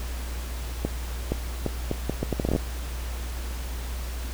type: accelerating click train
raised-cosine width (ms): 2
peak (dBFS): -11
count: 14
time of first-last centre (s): 0.85-2.562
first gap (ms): 470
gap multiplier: 0.73
effects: added 60 Hz sine -30 dBFS peak until 4.33 s + pink hiss -40 dBFS RMS until 4.33 s